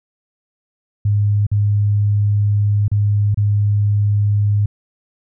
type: tone with dropouts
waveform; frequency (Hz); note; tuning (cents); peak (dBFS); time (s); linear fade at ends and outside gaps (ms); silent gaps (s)
sine; 103.1; G#2; -12; -12; 1.05-4.66; 5; 1.467-1.515 / 2.881-2.915 / 3.345-3.373
effects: none